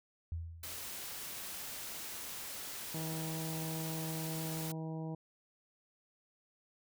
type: tone with exponential decay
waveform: sine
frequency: 83.1 Hz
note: E2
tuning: 15 cents sharp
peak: -34 dBFS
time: 0.32-1.01 s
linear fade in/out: 0 ms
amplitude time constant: 150 ms
type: noise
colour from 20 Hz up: white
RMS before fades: -44 dBFS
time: 0.63-4.72 s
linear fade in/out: 5 ms
type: harmonic tone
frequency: 160 Hz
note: D#3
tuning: 49 cents sharp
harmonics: 1 / 2 / 3 / 4 / 5 / 6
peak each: -39 / -45 / -49 / -51 / -53 / -55 dBFS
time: 2.94-5.15 s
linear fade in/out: 5 ms
effects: none